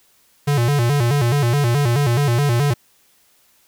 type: tone with vibrato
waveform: square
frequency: 130.81 Hz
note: C3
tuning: in tune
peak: -15 dBFS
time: 0.47-2.74 s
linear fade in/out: 10 ms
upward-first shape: square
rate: 4.7 Hz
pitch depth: 170 cents each way
effects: white hiss -57 dBFS RMS until 3.67 s